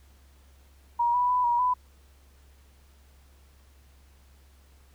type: tone with pitch steps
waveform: sine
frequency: 950 / 984 / 995 / 955 / 998 Hz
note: A#5 / B5 / B5 / A#5 / B5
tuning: +33 / -7 / +13 / +42 / +18 cents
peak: -21 dBFS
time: 0.99-1.74 s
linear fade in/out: 10 ms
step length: 150 ms
effects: added 68 Hz sine -54 dBFS peak until 4.94 s + pink hiss -63 dBFS RMS until 4.94 s